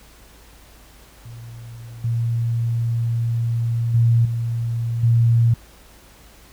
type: tone with level steps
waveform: sine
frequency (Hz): 116.54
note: A#2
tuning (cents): 0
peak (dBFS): -34 / -18 / -12 / -20 / -12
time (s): 1.25-5.54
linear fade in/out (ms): 5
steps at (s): 2.04 / 3.94 / 4.25 / 5.03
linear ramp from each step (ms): 5
effects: added 54 Hz sine -49 dBFS peak until 6.52 s + pink hiss -49 dBFS RMS until 6.52 s